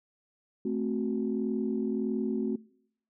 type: chord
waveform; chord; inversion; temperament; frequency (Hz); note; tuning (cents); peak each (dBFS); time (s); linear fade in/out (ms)
sine; F# diminished; first; equal; 220 / 261.6 / 370; A3 / C4 / F#4; 0 / 0 / 0; -31 / -32 / -32; 0.65-2.56; 5
effects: noise-tail reverb RT60 0.7 s tail -23 dB re dry + tanh soft clip ceiling -18 dBFS